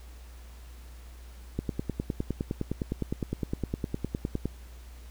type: click train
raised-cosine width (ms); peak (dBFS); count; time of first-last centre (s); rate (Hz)
3; -16; 29; 1.59-4.456; 9.77
effects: added 60 Hz sine -44 dBFS peak until 5.1 s + pink hiss -56 dBFS RMS until 5.1 s